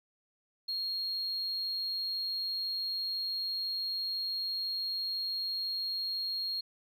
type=tone; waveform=sine; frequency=4262 Hz; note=C8; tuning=31 cents sharp; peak=-30 dBFS; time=0.68-6.61 s; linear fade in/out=10 ms; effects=tanh soft clip ceiling -30 dBFS + 12-bit